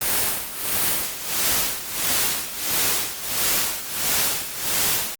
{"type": "noise with tremolo", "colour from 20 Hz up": "white", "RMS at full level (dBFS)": -20, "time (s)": [0.01, 5.15], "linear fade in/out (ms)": 5, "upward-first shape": "sine", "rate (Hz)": 1.5, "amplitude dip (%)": 75, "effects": ["Opus 32 kbps"]}